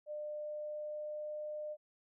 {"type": "tone with pitch glide", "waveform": "sine", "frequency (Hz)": [600, 603.8], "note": ["D5", "D5"], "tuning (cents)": [37, 48], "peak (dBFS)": -39, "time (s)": [0.06, 1.77], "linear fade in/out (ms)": 50, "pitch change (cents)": 11, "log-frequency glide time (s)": [0.26, 1.41], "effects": []}